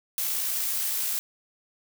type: noise with amplitude modulation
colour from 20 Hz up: blue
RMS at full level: -27 dBFS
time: 0.18-1.19 s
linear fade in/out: 0 ms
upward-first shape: sine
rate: 59.5 Hz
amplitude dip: 25%
effects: none